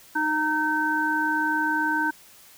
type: harmonic tone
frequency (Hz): 307.8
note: D#4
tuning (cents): -19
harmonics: 1 / 3 / 5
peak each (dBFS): -28 / -26 / -24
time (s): 0.15-2.11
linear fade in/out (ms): 10
effects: white hiss -51 dBFS RMS until 2.57 s